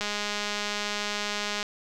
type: click train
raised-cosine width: 0.2 ms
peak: -13 dBFS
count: 336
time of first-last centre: 0.01-1.628 s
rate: 207 Hz
effects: none